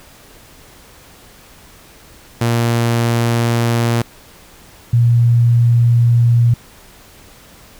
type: tone pair in turn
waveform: sawtooth / sine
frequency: 117.4 / 118.49 Hz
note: A#2 / A#2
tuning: +13 / +29 cents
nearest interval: unison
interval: 16 cents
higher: second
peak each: -9 / -8 dBFS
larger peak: second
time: 2.41-4.02 / 4.93-6.54 s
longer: neither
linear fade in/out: 5 ms
effects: pink hiss -43 dBFS RMS until 7.79 s